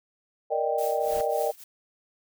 sine chord, Eb major seventh, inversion second, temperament equal, 466.2 / 587.3 / 622.3 / 784 Hz, Bb4 / D5 / Eb5 / G5, 0 / 0 / 0 / 0 cents, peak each -29 dBFS, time 0.5-1.52 s, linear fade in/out 20 ms
blue noise with tremolo, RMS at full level -38 dBFS, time 0.78-1.64 s, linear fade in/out 5 ms, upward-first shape triangle, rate 3.5 Hz, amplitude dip 90%
pink noise with exponential growth, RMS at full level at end -38 dBFS, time 0.83-1.21 s, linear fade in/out 2 ms, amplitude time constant 82 ms
effects none

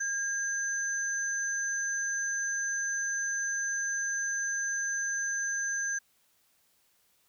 sine tone pair together, 1619 / 6143 Hz, G#6 / G8, -45 / -36 cents, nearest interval octave + major seventh, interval 2309 cents, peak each -31 / -33 dBFS, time 0-5.99 s, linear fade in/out 10 ms, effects white hiss -69 dBFS RMS until 7.28 s

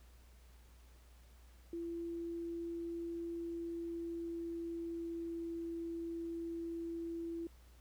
sine tone with pitch glide, 337.9 to 334.6 Hz, E4 to E4, +43 to +26 cents, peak -39 dBFS, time 1.73-7.47 s, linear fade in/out 2 ms, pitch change -17 cents, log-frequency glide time 3.3-5.59 s, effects added 60 Hz sine -58 dBFS peak until 7.8 s + pink hiss -68 dBFS RMS until 7.8 s

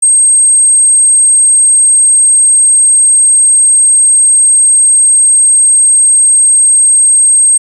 sine tone, 8410 Hz, C9, 8 cents sharp, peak -3 dBFS, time 0.02-7.58 s, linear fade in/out 10 ms, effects 7-bit

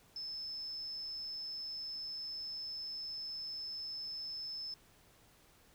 sine tone, 5250 Hz, E8, 8 cents flat, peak -40 dBFS, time 0.16-4.74 s, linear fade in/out 2 ms, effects pink hiss -65 dBFS RMS until 5.74 s

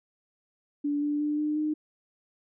sine tone with pitch steps, 290 / 293.7 / 297.5 / 301.3 / 305.1 Hz, D4 / D4 / D4 / D4 / D#4, -22 / 0 / +22 / +44 / -34 cents, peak -25 dBFS, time 0.84-1.74 s, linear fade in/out 10 ms, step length 180 ms, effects none

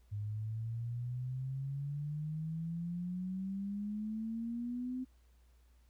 sine exponential sweep, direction up, 102.2 to 258.6 Hz, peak -36 dBFS, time 0.11-5.05 s, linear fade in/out 20 ms, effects added 60 Hz sine -62 dBFS peak until 5.89 s + pink hiss -75 dBFS RMS until 5.89 s

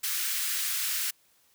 white high-pass noise, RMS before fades -30 dBFS, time 0.03-1.11 s, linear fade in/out 10 ms, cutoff 1400 Hz, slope 24 dB/octave, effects white hiss -65 dBFS RMS until 1.54 s

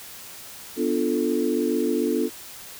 sine chord, B half-diminished seventh, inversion none, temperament equal, 246.9 / 293.7 / 349.2 / 440 Hz, B3 / D4 / F4 / A4, 0 / 0 / 0 / 0 cents, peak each -26 dBFS, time 0.76-2.3 s, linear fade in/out 50 ms, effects white hiss -41 dBFS RMS until 2.79 s

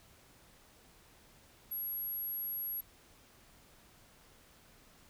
sine tone, 11520 Hz, F#9, 47 cents flat, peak -34 dBFS, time 1.71-2.81 s, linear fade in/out 10 ms, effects tanh soft clip ceiling -34 dBFS + pink hiss -62 dBFS RMS until 5.09 s

